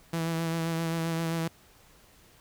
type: tone with vibrato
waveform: sawtooth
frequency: 164.81 Hz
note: E3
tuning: in tune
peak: -24 dBFS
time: 0.13-1.48 s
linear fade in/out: 5 ms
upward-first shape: sine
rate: 7.6 Hz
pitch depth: 22 cents each way
effects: pink hiss -58 dBFS RMS until 2.4 s